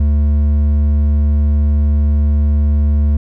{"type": "tone with hard clipping", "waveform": "triangle", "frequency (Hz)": 73.42, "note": "D2", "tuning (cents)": 0, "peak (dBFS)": -11, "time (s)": [0, 3.17], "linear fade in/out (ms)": 5, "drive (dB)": 9, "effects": []}